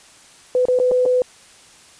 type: tone with dropouts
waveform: sine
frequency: 502 Hz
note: B4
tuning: 28 cents sharp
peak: -13 dBFS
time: 0.55-1.22 s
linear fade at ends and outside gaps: 1 ms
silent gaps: 0.654-0.684 / 0.789-0.799 / 0.913-0.917 / 1.054-1.06 s
effects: white hiss -47 dBFS RMS until 1.99 s + resampled to 22050 Hz